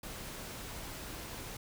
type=noise; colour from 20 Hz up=pink; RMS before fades=-44 dBFS; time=0.03-1.57 s; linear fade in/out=5 ms; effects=none